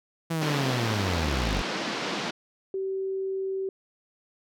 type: linear sweep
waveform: sawtooth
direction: down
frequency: 167.4 to 41.2 Hz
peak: -22 dBFS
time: 0.3-1.62 s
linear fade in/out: 10 ms
type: band-pass noise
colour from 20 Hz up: pink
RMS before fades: -31 dBFS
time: 0.41-2.31 s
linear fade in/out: 10 ms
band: 190 to 5300 Hz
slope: 24 dB/octave
type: tone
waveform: sine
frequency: 384.3 Hz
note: G4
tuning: 34 cents flat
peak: -27 dBFS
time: 2.74-3.69 s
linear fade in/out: 2 ms
effects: none